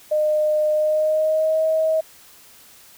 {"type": "tone with pitch glide", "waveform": "sine", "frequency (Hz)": [610, 635.5], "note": ["D#5", "D#5"], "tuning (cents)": [-34, 36], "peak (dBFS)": -16, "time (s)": [0.11, 2.01], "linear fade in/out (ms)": 10, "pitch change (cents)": 70, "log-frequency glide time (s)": [0.72, 1.64], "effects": ["white hiss -48 dBFS RMS until 2.97 s"]}